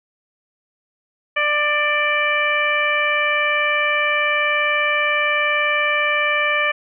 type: harmonic tone with a mistuned harmonic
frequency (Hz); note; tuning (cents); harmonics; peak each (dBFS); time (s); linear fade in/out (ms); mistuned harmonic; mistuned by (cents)
593; D5; +17; 1 / 2 / 3 / 4 / 5; -24 / -23 / -21 / -20 / -28; 1.36-6.72; 10; 4; -20
effects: none